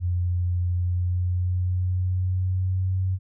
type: tone with pitch glide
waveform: sine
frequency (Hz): 88.7 to 93.6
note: F2 to F#2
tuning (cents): +27 to +20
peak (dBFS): -21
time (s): 0-3.19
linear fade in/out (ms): 50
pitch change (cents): +93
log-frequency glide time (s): 0.75-2.99
effects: none